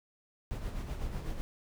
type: noise with tremolo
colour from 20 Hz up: brown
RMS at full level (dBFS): -35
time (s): 0.51-1.41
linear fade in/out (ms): 0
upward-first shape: sine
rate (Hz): 8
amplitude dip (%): 50
effects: none